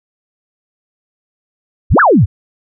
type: exponential two-way sweep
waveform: sine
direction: up then down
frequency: 37.39 to 1760 to 77.6 Hz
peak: -5 dBFS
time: 1.9-2.26 s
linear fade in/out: 20 ms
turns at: 2 s
effects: none